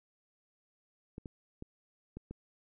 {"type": "clicks", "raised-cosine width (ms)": 3, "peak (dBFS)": -30, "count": 5, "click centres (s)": [1.181, 1.258, 1.624, 2.17, 2.31], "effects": []}